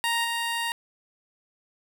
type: tone with level steps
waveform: 15% pulse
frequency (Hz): 932.3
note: A#5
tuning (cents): 0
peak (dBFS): -17 / -20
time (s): 0.04-0.72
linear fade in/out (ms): 0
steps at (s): 0.24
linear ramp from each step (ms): 10
effects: none